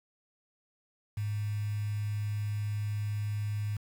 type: tone with quantisation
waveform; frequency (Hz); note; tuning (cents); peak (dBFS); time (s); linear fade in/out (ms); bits
sine; 104.3; G#2; +8; -30; 1.17-3.77; 5; 8
effects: none